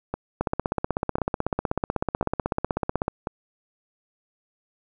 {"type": "two click trains", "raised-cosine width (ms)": 1, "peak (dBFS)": [-13, -9], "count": [4, 44], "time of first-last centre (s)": [[0.14, 3.272], [0.41, 3.081]], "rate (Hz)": [0.958, 16.1], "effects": []}